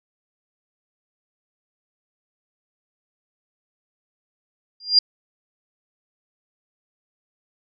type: tone with exponential growth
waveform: sine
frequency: 4800 Hz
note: D8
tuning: 37 cents sharp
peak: -7 dBFS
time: 4.8-4.99 s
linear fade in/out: 5 ms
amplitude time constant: 40 ms
effects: none